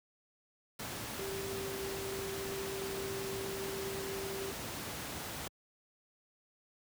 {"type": "tone in noise", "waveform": "sine", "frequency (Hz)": 390, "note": "G4", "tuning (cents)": -9, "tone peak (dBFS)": -39, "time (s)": [1.19, 4.51], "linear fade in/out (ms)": 5, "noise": "pink", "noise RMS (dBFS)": -41, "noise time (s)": [0.79, 5.48], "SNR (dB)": -1, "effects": ["high-pass 80 Hz 12 dB/octave"]}